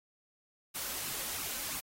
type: noise with flanger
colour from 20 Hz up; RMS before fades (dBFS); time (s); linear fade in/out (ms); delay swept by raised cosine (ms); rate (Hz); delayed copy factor
white; -38; 0.74-1.81; 20; 0.73 to 3.93; 3; +0.5
effects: AAC 48 kbps